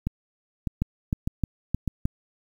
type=two click trains; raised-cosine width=5 ms; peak=-13 / -11 dBFS; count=4 / 5; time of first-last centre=0.07-1.877 / 0.82-2.055 s; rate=1.66 / 3.24 Hz; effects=8-bit